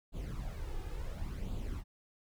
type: noise with flanger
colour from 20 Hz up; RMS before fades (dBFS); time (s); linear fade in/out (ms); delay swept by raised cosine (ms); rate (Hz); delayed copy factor
brown; -39; 0.12-1.84; 50; 0.26 to 2.46; 0.71; +0.65
effects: none